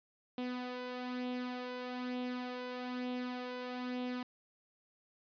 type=tone with flanger; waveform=sawtooth; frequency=249.5 Hz; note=B3; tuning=18 cents sharp; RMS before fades=-40 dBFS; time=0.38-4.23 s; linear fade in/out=2 ms; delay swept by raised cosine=0.3 to 2 ms; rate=1.1 Hz; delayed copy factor=+0.5; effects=resampled to 11025 Hz